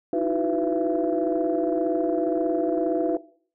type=tone cluster; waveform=sine; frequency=310.6 / 332.5 / 367.6 / 496.7 / 673 Hz; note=D#4 / E4 / F#4 / B4 / E5; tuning=-3 / +15 / -11 / +10 / +36 cents; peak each=-27 dBFS; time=0.13-3.17 s; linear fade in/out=2 ms; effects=noise-tail reverb RT60 0.5 s tail -19 dB re dry + tanh soft clip ceiling -13 dBFS